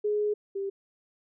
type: tone pair in turn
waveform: sine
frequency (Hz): 418.3 / 393.6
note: G#4 / G4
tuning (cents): +12 / +7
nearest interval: minor second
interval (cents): 105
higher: first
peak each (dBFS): -24 / -29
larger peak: first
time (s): 0.04-0.34 / 0.55-0.7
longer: first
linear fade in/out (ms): 10
effects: none